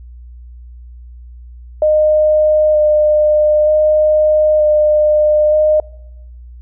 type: tone with vibrato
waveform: sine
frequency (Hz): 609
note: D#5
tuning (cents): -37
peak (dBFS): -8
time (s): 1.82-5.8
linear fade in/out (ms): 2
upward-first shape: square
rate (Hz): 0.54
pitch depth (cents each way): 11
effects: noise-tail reverb RT60 1.0 s tail -25 dB re dry + added 60 Hz sine -32 dBFS peak until 6.61 s